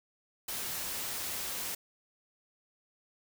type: noise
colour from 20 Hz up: white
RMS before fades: -37 dBFS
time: 0.48-1.75 s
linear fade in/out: 5 ms
effects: none